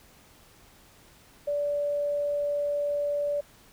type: tone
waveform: sine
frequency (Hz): 580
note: D5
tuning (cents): -22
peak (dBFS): -25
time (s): 1.47-3.41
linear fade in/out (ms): 10
effects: pink hiss -56 dBFS RMS until 3.72 s